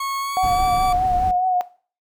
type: tone with pitch glide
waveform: 40% pulse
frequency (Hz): 1097 to 1154.2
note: C#6 to D6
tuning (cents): -18 to -30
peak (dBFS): -23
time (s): 0-0.93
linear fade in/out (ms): 5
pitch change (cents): +88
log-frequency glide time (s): 0.19-0.65
type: tone with vibrato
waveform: sine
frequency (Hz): 734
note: F#5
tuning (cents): -14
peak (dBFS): -16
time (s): 0.37-1.61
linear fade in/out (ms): 0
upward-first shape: triangle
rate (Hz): 4.8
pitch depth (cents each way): 42
type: noise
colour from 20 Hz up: brown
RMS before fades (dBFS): -28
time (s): 0.43-1.31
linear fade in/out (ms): 2
effects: noise-tail reverb RT60 0.4 s tail -17 dB re dry